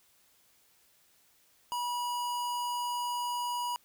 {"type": "tone", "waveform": "square", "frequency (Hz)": 970, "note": "B5", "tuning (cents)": -31, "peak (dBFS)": -32, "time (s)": [1.72, 3.76], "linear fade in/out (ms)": 0, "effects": ["white hiss -66 dBFS RMS until 3.84 s"]}